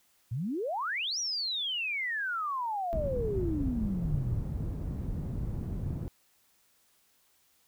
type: exponential two-way sweep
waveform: sine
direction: up then down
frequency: 105 to 5920 to 105 Hz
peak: -30 dBFS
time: 0.31-4.4 s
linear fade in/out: 10 ms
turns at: 1.19 s
type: low-pass noise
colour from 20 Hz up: white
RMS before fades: -34 dBFS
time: 2.93-6.08 s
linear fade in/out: 0 ms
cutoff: 120 Hz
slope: 12 dB/octave
effects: white hiss -68 dBFS RMS until 7.67 s

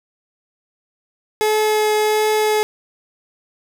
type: tone with vibrato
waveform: 30% pulse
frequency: 427.7 Hz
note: A4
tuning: 49 cents flat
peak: -12 dBFS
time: 1.41-2.63 s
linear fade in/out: 0 ms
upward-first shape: triangle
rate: 1.4 Hz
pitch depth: 9 cents each way
effects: none

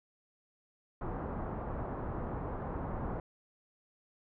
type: low-pass noise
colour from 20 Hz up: pink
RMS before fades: -38 dBFS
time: 1.01-3.2 s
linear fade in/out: 2 ms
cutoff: 1200 Hz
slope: 24 dB/octave
effects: none

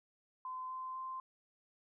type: tone with pitch steps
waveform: sine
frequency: 1027 / 1034.7 / 1042.5 Hz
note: C6 / C6 / C6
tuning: -33 / -20 / -7 cents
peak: -40 dBFS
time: 0.45-1.2 s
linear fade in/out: 2 ms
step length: 250 ms
effects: none

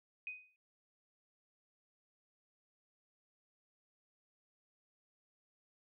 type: tone with exponential decay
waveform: sine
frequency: 2500 Hz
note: D#7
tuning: 8 cents sharp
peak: -38 dBFS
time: 0.27-0.56 s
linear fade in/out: 1 ms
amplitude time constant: 62 ms
effects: noise-tail reverb RT60 0.3 s tail -25 dB re dry

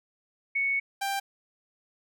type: tone pair in turn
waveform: sine / sawtooth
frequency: 2217 / 789.3 Hz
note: C#7 / G5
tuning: 0 / +12 cents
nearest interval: octave + tritone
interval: 1788 cents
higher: first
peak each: -24 dBFS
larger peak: neither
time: 0.55-0.8 / 1.01-1.2 s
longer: first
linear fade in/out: 10 ms
effects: none

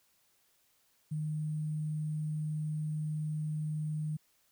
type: tone with sample-and-hold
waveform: sine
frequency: 153.6 Hz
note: D#3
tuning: 22 cents flat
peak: -32 dBFS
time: 1.11-4.17 s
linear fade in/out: 10 ms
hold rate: 8820 Hz
effects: white hiss -71 dBFS RMS until 4.51 s

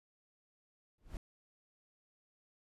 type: noise with exponential growth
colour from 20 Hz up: brown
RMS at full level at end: -37 dBFS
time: 0.98-1.17 s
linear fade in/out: 2 ms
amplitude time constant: 40 ms
effects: resampled to 32000 Hz

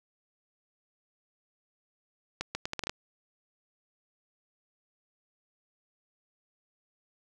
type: accelerating click train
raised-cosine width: 0.2 ms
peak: -15 dBFS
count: 8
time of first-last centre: 2.41-2.895 s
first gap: 140 ms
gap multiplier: 0.75
effects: none

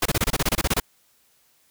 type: noise bursts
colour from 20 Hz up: pink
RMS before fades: -21 dBFS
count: 13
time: 0.02-0.8 s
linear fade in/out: 5 ms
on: 36 ms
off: 26 ms
effects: white hiss -62 dBFS RMS until 1.7 s

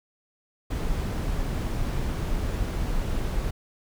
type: noise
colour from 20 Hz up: brown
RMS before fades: -27 dBFS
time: 0.7-3.51 s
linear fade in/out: 10 ms
effects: none

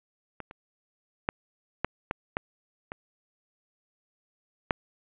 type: clicks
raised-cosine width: 0.5 ms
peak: -22 / -29 / -10 / -10 / -13 / -12 / -21 / -8 dBFS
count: 8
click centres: 0.403 / 0.511 / 1.289 / 1.846 / 2.111 / 2.369 / 2.919 / 4.708 s
effects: resampled to 8000 Hz + 8-bit

